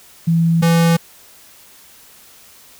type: tone pair in turn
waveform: sine / square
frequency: 166.1 / 167.26 Hz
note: E3 / E3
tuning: +13 / +26 cents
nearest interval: unison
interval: 13 cents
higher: second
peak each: -11 dBFS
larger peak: neither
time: 0.27-0.62 / 0.62-0.97 s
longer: neither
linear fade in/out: 10 ms
effects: white hiss -45 dBFS RMS until 2.79 s